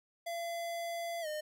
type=tone with pitch glide; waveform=square; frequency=680 to 609.3 Hz; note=F5 to D#5; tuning=-46 to -36 cents; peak=-37 dBFS; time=0.26-1.41 s; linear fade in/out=10 ms; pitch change=-190 cents; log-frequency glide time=1.21-1.27 s; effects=none